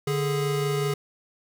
square tone pair together, 146.83 / 415.3 Hz, D3 / G#4, 0 / 0 cents, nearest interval octave + tritone, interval 1800 cents, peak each -27 dBFS, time 0.07-0.94 s, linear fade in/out 5 ms, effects none

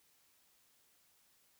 silence, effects white hiss -71 dBFS RMS until 1.59 s

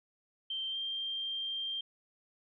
sine tone with pitch glide, 3136 to 3176 Hz, G7 to G7, 0 to +22 cents, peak -34 dBFS, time 0.5-1.81 s, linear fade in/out 5 ms, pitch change +22 cents, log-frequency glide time 0.7-0.76 s, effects none

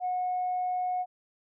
sine tone, 729 Hz, F#5, 26 cents flat, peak -26 dBFS, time 0-1.06 s, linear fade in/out 50 ms, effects tanh soft clip ceiling -23 dBFS

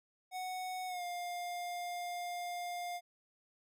square tone with pitch glide, 740 to 705.4 Hz, F#5 to F5, 0 to +17 cents, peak -39 dBFS, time 0.31-3.01 s, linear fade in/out 50 ms, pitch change -83 cents, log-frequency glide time 0.87-1.03 s, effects none

